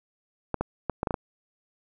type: clicks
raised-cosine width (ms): 1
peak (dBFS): -12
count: 7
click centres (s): 0.543 / 0.61 / 0.897 / 1.031 / 1.072 / 1.108 / 1.142
effects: none